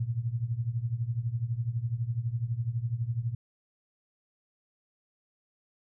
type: tone with tremolo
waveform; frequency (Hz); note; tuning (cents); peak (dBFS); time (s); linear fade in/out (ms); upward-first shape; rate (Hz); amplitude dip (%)
sine; 117.3; A#2; +11; -24; 0-3.35; 5; triangle; 12; 90
effects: none